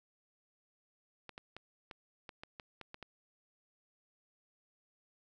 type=clicks; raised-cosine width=0.3 ms; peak=-30 dBFS; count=10; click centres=1.293 / 1.379 / 1.566 / 1.912 / 2.292 / 2.435 / 2.598 / 2.813 / 2.944 / 3.027 s; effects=none